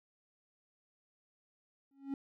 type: tone with exponential growth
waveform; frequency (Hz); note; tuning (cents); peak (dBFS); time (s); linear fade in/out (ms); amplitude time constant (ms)
triangle; 274.6; C#4; -16; -30; 1.91-2.14; 2; 48
effects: none